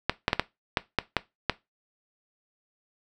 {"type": "clicks", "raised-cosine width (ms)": 0.3, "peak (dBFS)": -5, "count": 8, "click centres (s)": [0.096, 0.281, 0.331, 0.396, 0.772, 0.987, 1.167, 1.497], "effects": ["noise-tail reverb RT60 0.2 s tail -18 dB re dry"]}